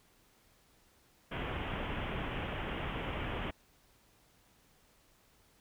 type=low-pass noise; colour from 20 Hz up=pink; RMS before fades=-38 dBFS; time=1.31-3.51 s; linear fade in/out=10 ms; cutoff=3300 Hz; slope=96 dB/octave; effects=pink hiss -67 dBFS RMS until 5.6 s